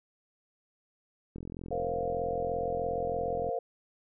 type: click train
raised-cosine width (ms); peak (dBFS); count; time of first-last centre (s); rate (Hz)
3; -28; 93; 1.36-3.49; 43.2
type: chord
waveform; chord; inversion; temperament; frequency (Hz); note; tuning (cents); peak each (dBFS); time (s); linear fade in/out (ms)
sine; Bb suspended second; none; equal; 466.2 / 523.3 / 698.5; Bb4 / C5 / F5; 0 / 0 / 0; -34; 1.71-3.59; 5
effects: none